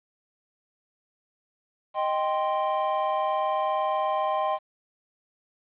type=chord; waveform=triangle; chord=C minor; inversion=first; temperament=equal; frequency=622.3 / 784 / 1046.5 Hz; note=Eb5 / G5 / C6; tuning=0 / 0 / 0 cents; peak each=-26 dBFS; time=1.94-4.59 s; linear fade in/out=50 ms; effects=resampled to 8000 Hz + 9-bit